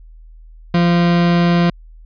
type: tone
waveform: 40% pulse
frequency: 172.8 Hz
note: F3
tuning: 18 cents flat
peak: -10 dBFS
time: 0.74-1.7 s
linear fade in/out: 5 ms
effects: added 40 Hz sine -37 dBFS peak until 2.05 s + resampled to 11025 Hz